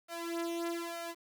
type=tone with flanger; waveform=sawtooth; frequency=338.1 Hz; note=E4; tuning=44 cents sharp; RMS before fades=-38 dBFS; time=0.08-1.15 s; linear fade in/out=50 ms; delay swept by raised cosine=1.6 to 3.3 ms; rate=1.1 Hz; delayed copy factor=+0.95; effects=10-bit